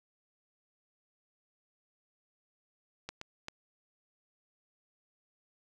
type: clicks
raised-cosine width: 0.2 ms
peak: -22 / -24 / -22 dBFS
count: 3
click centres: 3.09 / 3.214 / 3.484 s
effects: none